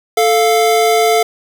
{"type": "tone pair together", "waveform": "square", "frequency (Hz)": [440, 698.5], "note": ["A4", "F5"], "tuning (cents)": [0, 0], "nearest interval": "minor sixth", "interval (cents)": 800, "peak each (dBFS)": -13, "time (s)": [0.17, 1.23], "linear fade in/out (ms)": 5, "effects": []}